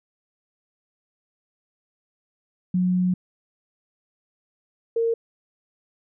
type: tone pair in turn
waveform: sine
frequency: 181.8 / 459.7 Hz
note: F#3 / A#4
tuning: -30 / -24 cents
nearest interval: octave + major third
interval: 1606 cents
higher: second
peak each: -18 / -19 dBFS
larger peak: first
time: 2.74-3.14 / 4.96-5.14 s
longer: first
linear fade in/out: 5 ms
effects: none